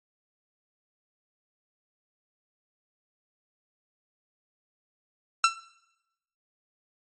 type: tone with exponential decay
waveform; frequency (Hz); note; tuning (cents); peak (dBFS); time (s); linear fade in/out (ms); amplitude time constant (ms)
sawtooth; 1343; E6; +32; -10; 5.44-5.56; 2; 26
effects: noise-tail reverb RT60 0.9 s tail -19 dB re dry + MP3 32 kbps